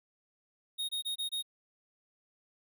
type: tone bursts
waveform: square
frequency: 3729 Hz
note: A#7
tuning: in tune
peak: -33 dBFS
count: 5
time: 0.78-1.426 s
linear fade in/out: 20 ms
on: 110 ms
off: 24 ms
effects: none